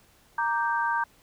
sine chord, G minor, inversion first, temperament equal, 932.3 / 1174.7 / 1568 Hz, Bb5 / D6 / G6, 0 / 0 / 0 cents, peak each -26 / -32 / -28 dBFS, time 0.38-1.04 s, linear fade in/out 5 ms, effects pink hiss -60 dBFS RMS until 1.22 s

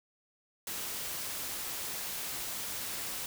white noise, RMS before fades -38 dBFS, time 0.67-3.26 s, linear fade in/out 2 ms, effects none

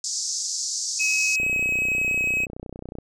white band-pass noise, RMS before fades -28 dBFS, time 0.04-1.36 s, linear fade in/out 2 ms, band 4900 to 7200 Hz, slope 48 dB/octave
triangle tone, 2551 Hz, D#7, 43 cents sharp, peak -19 dBFS, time 0.99-2.46 s, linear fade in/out 20 ms
click train, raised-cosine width 2 ms, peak -22 dBFS, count 50, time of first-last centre 1.4-2.986 s, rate 30.9 Hz
effects none

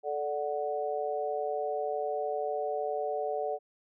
sine chord, D major, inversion second, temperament equal with one note detuned, 436.7 / 587.3 / 740 Hz, A4 / D5 / F#5, -13 / 0 / 0 cents, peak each -34 dBFS, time 0.03-3.59 s, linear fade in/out 50 ms, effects none

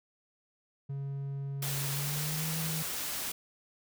triangle tone with pitch glide, 138.59 to 159.2 Hz, C#3 to D#3, 0 to +40 cents, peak -32 dBFS, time 0.89-2.83 s, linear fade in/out 10 ms, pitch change +240 cents, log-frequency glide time 1.91-2.47 s
white noise, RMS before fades -36 dBFS, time 1.62-3.32 s, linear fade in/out 5 ms
effects none

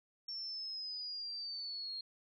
sine linear sweep, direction down, 5460 to 4221 Hz, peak -40 dBFS, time 0.28-2.01 s, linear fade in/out 5 ms, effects none

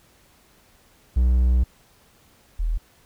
triangle / sine tone pair in turn, 62 / 40.35 Hz, B1 / E1, +7 / -36 cents, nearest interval perfect fifth, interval 743 cents, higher first, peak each -13 / -20 dBFS, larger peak first, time 1.16-1.64 / 2.59-2.78 s, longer first, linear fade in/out 10 ms, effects pink hiss -57 dBFS RMS until 3.05 s

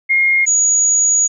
sine tone pair in turn, 2137 / 6785 Hz, C7 / G#8, +36 / +36 cents, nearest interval octave + minor sixth, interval 2000 cents, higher second, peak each -10 dBFS, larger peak neither, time 0.09-0.46 / 0.46-1.28 s, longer second, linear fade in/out 20 ms, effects none

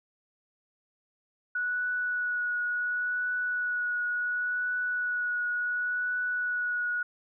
sine tone with vibrato, 1468 Hz, F#6, 14 cents flat, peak -27 dBFS, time 1.55-7.03 s, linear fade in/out 5 ms, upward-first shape triangle, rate 0.7 Hz, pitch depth 16 cents each way, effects none

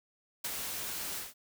white noise with ADSR envelope, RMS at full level -34 dBFS, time 0.44-1.34 s, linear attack 8 ms, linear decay 34 ms, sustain -4 dB, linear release 170 ms, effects none

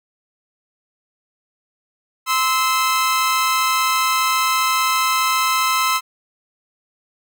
sawtooth tone pair together, 1037 / 1305 Hz, C6 / E6, -16 / -18 cents, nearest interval major third, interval 398 cents, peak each -15 dBFS, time 2.26-6.01 s, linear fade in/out 50 ms, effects none

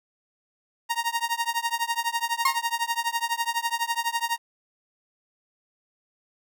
sawtooth tone with tremolo, 932.3 Hz, A#5, in tune, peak -17 dBFS, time 0.89-4.38 s, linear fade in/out 20 ms, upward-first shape triangle, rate 12 Hz, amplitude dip 100%
35% pulse tone with exponential decay, 1073 Hz, C6, 43 cents sharp, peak -14 dBFS, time 2.45-2.61 s, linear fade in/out 5 ms, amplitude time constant 34 ms
effects none

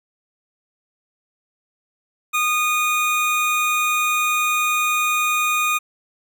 square tone pair together, 1230 / 2460 Hz, D#6 / D#7, -20 / -20 cents, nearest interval octave, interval 1200 cents, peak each -21 dBFS, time 2.33-5.79 s, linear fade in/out 20 ms, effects none

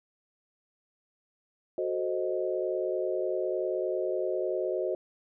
sine chord, F# diminished seventh, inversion none, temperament equal, 370 / 440 / 523.3 / 622.3 Hz, F#4 / A4 / C5 / Eb5, 0 / 0 / 0 / 0 cents, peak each -31 / -37 / -33 / -33 dBFS, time 1.78-4.95 s, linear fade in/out 2 ms, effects none

